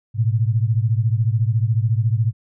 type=beating tone pair; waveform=sine; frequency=108.4 / 122.4 Hz; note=A2 / B2; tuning=-25 / -15 cents; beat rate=14 Hz; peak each=-17 / -20 dBFS; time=0.14-2.33 s; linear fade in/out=50 ms; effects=none